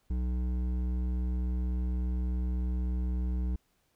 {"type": "tone with hard clipping", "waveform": "sine", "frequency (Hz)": 61.74, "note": "B1", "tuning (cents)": 0, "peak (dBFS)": -30, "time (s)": [0.1, 3.56], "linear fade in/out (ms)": 5, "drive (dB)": 10, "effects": ["pink hiss -73 dBFS RMS until 3.95 s"]}